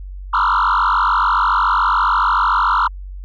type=tone with frequency modulation; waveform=sine; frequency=1174.7 Hz; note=D6; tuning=in tune; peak=-10 dBFS; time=0.33-2.88 s; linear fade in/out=10 ms; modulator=47 Hz; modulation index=5.1; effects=tanh soft clip ceiling -11 dBFS + added 47 Hz sine -28 dBFS peak until 3.24 s